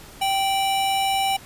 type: tone pair together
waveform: square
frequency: 780 / 2945 Hz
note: G5 / F#7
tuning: -9 / -9 cents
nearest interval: octave + major seventh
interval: 2300 cents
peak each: -21 / -28 dBFS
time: 0.21-1.37 s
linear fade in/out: 10 ms
effects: pink hiss -44 dBFS RMS until 1.45 s + resampled to 32000 Hz